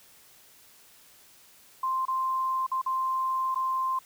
sine tone with dropouts, 1046.5 Hz, C6, in tune, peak -25 dBFS, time 1.83-3.99 s, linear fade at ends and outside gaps 5 ms, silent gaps 2.054-2.081 / 2.666-2.715 / 2.816-2.861 / 3.546-3.557 s, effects white hiss -56 dBFS RMS until 4.05 s

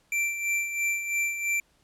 square tone with tremolo, 2349 Hz, D7, in tune, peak -24 dBFS, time 0.12-1.6 s, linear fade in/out 2 ms, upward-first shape sine, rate 3 Hz, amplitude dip 60%, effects pink hiss -66 dBFS RMS until 1.83 s + low-pass 11000 Hz 12 dB/octave

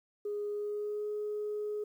sine tone with pitch glide, 413.5 to 419.8 Hz, G#4 to G#4, -8 to +19 cents, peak -32 dBFS, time 0.25-1.84 s, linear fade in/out 5 ms, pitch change +27 cents, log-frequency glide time 0.5-1.08 s, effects tanh soft clip ceiling -29 dBFS + 11-bit

